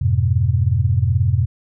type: chord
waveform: sine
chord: F diminished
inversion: none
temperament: equal with one note detuned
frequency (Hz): 87.31 / 103.83 / 126.36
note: F2 / Ab2 / Cb3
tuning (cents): 0 / 0 / +40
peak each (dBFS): -18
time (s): 0.01-1.46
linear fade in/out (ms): 10
effects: none